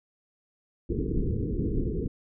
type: low-pass noise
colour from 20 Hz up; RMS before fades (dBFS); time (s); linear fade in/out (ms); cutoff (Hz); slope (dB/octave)
pink; -28; 0.89-2.08; 10; 460; 96
effects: none